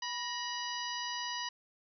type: harmonic tone with a mistuned harmonic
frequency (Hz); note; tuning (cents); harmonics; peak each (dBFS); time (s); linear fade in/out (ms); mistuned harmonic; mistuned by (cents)
978; B5; -17; 1 / 2 / 3 / 4 / 5 / 6; -40 / -42 / -42 / -47 / -42 / -47; 0.02-1.49; 5; 2; -72
effects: none